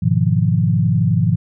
sine chord, F half-diminished seventh, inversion first, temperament equal, 103.83 / 123.47 / 155.56 / 174.61 Hz, Ab2 / Cb3 / Eb3 / F3, 0 / 0 / 0 / 0 cents, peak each -18 dBFS, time 0.02-1.36 s, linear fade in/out 10 ms, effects none

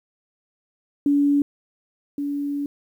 sine tone pair in turn, 285.8 / 285.8 Hz, D4 / D4, -47 / -47 cents, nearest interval unison, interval 0 cents, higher neither, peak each -15 / -23 dBFS, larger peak first, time 1.06-1.42 / 2.18-2.66 s, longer second, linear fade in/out 2 ms, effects 9-bit

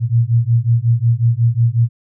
sine beating tone pair, 114.4 / 119.9 Hz, A#2 / A#2, -32 / +49 cents, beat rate 5.5 Hz, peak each -14 dBFS, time 0-1.89 s, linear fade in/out 50 ms, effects none

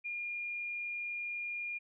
sine tone, 2416 Hz, D7, 48 cents sharp, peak -36 dBFS, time 0.04-1.79 s, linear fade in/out 20 ms, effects none

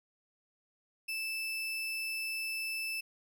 35% pulse tone, 2637 Hz, E7, in tune, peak -33 dBFS, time 1.08-3.01 s, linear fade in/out 10 ms, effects none

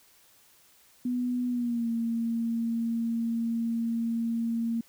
sine tone with pitch glide, 246.9 to 230.4 Hz, B3 to A#3, 0 to -20 cents, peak -26 dBFS, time 1.05-4.81 s, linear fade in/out 5 ms, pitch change -120 cents, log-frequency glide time 1.48-1.88 s, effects white hiss -60 dBFS RMS until 4.88 s

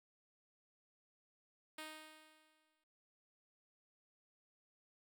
5% pulse tone with exponential decay, 311.1 Hz, D#4, in tune, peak -34 dBFS, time 1.78-2.84 s, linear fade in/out 5 ms, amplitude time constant 230 ms, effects none

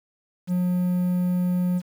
triangle tone with quantisation, 179.6 Hz, F3, 49 cents sharp, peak -18 dBFS, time 0.47-1.82 s, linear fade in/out 50 ms, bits 8, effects none

